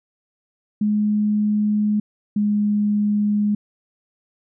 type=tone pair in turn; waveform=sine; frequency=210 / 207.8 Hz; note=G#3 / G#3; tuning=+19 / +1 cents; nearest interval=unison; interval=18 cents; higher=first; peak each=-16 dBFS; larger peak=neither; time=0.81-2 / 2.36-3.55 s; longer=neither; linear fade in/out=5 ms; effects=none